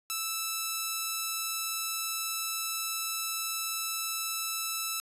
5% pulse tone, 1318.5 Hz, E6, in tune, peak -19 dBFS, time 0.1-5 s, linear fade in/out 0 ms, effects resampled to 32000 Hz

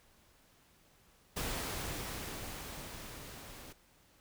pink noise with level ramp, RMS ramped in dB -37 to -51 dBFS, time 1.36-3.73 s, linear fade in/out 10 ms, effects pink hiss -66 dBFS RMS until 4.2 s

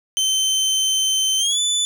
25% pulse tone with pitch glide, 3091 to 3490 Hz, G7 to A7, -25 to -15 cents, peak -13 dBFS, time 0.17-1.85 s, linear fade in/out 0 ms, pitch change +210 cents, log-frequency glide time 1.38-1.59 s, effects none

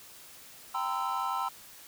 triangle chord, C dominant seventh, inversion second, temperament equal with one note detuned, 784 / 932.3 / 1023.8 / 1318.5 Hz, G5 / Bb5 / C6 / E6, 0 / 0 / -38 / 0 cents, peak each -34 / -34 / -32 / -33 dBFS, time 0.74-1.49 s, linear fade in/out 10 ms, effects white hiss -51 dBFS RMS until 1.87 s

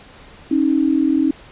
sine tone pair together, 273.9 / 314.3 Hz, C#4 / D#4, -21 / +18 cents, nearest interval major second, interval 239 cents, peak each -16 dBFS, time 0.51-1.31 s, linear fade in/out 5 ms, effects pink hiss -43 dBFS RMS until 1.51 s + resampled to 8000 Hz

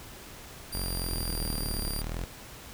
15% pulse tone, 4759 Hz, D8, 22 cents sharp, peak -28 dBFS, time 0.72-2.02 s, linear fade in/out 10 ms
sawtooth linear two-way sweep, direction down then up, 46.2 to 35.08 to 44.32 Hz, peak -28 dBFS, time 0.74-2.25 s, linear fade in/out 10 ms, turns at 1.92 s
click train, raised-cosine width 3 ms, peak -26 dBFS, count 20, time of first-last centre 1.09-1.872 s, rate 24.3 Hz
effects pink hiss -46 dBFS RMS until 2.73 s

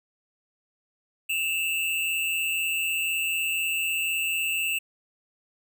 square tone pair together, 2637 / 2801 Hz, E7 / F7, 0 / +4 cents, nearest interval minor second, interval 104 cents, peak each -27 / -30 dBFS, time 1.29-4.79 s, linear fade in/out 10 ms, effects none

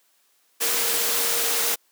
sine tone in noise, 466.2 Hz, A#4, in tune, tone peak -34 dBFS, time 0.6-1.76 s, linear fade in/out 20 ms, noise white, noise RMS -23 dBFS, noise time 0.6-1.76 s, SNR -14 dB, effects white hiss -64 dBFS RMS until 1.91 s + high-pass 300 Hz 12 dB/octave

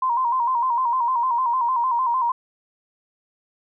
sine tone with vibrato, 987.8 Hz, B5, in tune, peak -18 dBFS, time 0.02-2.32 s, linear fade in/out 5 ms, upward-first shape square, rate 6.6 Hz, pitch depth 80 cents each way, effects none

